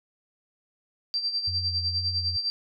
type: tone with tremolo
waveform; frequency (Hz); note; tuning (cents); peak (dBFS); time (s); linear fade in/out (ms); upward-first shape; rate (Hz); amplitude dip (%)
sine; 4699; D8; 0; -23; 1.14-2.5; 0; sine; 9.9; 65
type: tone with vibrato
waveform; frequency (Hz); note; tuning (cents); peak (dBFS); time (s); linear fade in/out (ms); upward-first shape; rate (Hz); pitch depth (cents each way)
sine; 88.7; F2; +27; -31; 1.47-2.37; 10; sine; 2.1; 30
effects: none